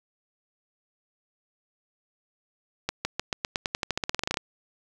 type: accelerating click train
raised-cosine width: 0.2 ms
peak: -9 dBFS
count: 20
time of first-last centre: 2.89-4.372 s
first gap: 160 ms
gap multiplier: 0.91
effects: 8-bit

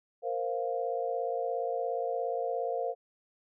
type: chord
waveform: sine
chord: Bb suspended second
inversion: none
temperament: equal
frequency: 466.2 / 523.3 / 698.5 Hz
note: Bb4 / C5 / F5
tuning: 0 / 0 / 0 cents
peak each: -34 dBFS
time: 0.22-2.95 s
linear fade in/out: 50 ms
effects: none

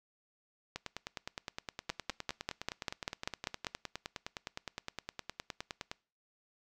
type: two click trains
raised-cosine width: 0.2 ms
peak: -21 / -16 dBFS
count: 51 / 10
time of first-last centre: 0.76-5.915 / 1.9-3.668 s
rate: 9.7 / 5.09 Hz
effects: noise-tail reverb RT60 0.4 s tail -24 dB re dry

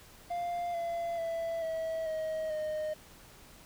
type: tone with pitch steps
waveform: triangle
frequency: 698 / 680.9 / 664.2 / 647.9 / 632 / 616.5 Hz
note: F5 / F5 / E5 / E5 / D#5 / D#5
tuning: -1 / -44 / +13 / -30 / +27 / -16 cents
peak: -30 dBFS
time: 0.3-2.94 s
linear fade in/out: 10 ms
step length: 440 ms
effects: pink hiss -55 dBFS RMS until 3.65 s

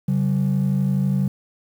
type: ring-modulated tone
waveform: triangle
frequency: 164.8 Hz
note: E3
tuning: in tune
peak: -11 dBFS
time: 0.08-1.28 s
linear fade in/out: 5 ms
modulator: 26.1 Hz
effects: tanh soft clip ceiling -12 dBFS + 8-bit

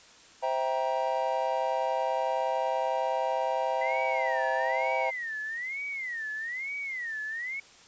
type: chord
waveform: triangle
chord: C dominant seventh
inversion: none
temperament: just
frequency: 523.3 / 654.1 / 784.9 / 941.9 Hz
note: C5 / E5 / G5 / Bb5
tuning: 0 / -14 / +2 / +18 cents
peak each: -30 dBFS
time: 0.42-5.11 s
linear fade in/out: 20 ms
type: tone with vibrato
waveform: sine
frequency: 1975.5 Hz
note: B6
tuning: in tune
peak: -32 dBFS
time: 3.81-7.6 s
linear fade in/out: 5 ms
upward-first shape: sine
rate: 1.1 Hz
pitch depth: 240 cents each way
effects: white hiss -54 dBFS RMS until 7.87 s + resampled to 16000 Hz

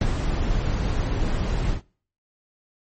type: noise with ADSR envelope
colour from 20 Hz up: brown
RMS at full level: -18 dBFS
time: 0.01-1.82 s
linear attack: 4 ms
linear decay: 41 ms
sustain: -5 dB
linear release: 120 ms
effects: noise-tail reverb RT60 0.5 s tail -25 dB re dry + MP3 32 kbps

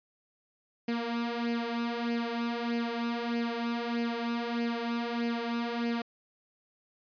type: tone with flanger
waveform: sawtooth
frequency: 234.9 Hz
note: A#3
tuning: 13 cents sharp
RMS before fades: -32 dBFS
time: 0.88-6.02 s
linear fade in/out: 5 ms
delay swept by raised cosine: 0.4 to 3.5 ms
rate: 1.6 Hz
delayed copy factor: +0.65
effects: resampled to 11025 Hz

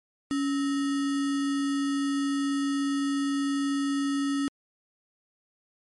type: tone with sample-and-hold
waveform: sine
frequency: 279.6 Hz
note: C#4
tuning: 15 cents sharp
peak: -24 dBFS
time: 0.31-4.48 s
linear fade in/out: 0 ms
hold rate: 1575 Hz
effects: MP3 48 kbps

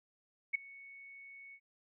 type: tone with ADSR envelope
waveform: sine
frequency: 2217 Hz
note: C#7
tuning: in tune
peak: -26 dBFS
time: 0.53-1.6 s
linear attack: 20 ms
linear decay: 7 ms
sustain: -24 dB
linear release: 63 ms
effects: none

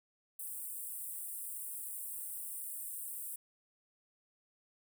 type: high-pass noise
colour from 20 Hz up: pink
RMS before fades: -43 dBFS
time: 0.39-3.36 s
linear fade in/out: 5 ms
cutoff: 8200 Hz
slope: 96 dB/octave
effects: none

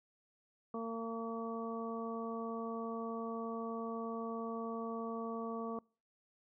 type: harmonic tone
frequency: 227.9 Hz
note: A#3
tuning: 39 cents flat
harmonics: 1 / 2 / 3 / 4 / 5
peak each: -41 / -42 / -47 / -52 / -45 dBFS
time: 0.74-5.79 s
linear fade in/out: 2 ms
effects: noise-tail reverb RT60 0.4 s tail -26 dB re dry

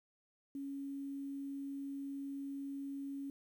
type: tone with quantisation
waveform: sine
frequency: 277.2 Hz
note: C#4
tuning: in tune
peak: -40 dBFS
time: 0.55-3.3 s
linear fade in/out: 2 ms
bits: 11
effects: none

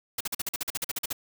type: noise bursts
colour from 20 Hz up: white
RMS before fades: -30 dBFS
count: 14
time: 0.18-1.129 s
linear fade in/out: 5 ms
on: 26 ms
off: 45 ms
effects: none

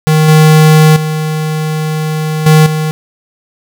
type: tone with level steps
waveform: square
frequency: 155.56 Hz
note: D#3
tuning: in tune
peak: -6 / -3 / -13 / -3 / -12 dBFS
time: 0.07-2.91 s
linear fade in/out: 0 ms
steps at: 0.28 / 0.96 / 2.46 / 2.66 s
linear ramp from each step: 5 ms
effects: none

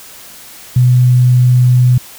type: tone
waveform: sine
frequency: 124.9 Hz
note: B2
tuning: 20 cents sharp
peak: -5 dBFS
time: 0.76-1.98 s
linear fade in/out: 5 ms
effects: white hiss -35 dBFS RMS until 2.18 s

